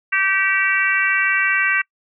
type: harmonic tone with a mistuned harmonic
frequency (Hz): 387.6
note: G4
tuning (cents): -20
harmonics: 3 / 4 / 5 / 6 / 7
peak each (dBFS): -26 / -20 / -20 / -22 / -24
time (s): 0.12-1.82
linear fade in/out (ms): 10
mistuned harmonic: 6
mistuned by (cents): -19
effects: noise-tail reverb RT60 0.1 s tail -26 dB re dry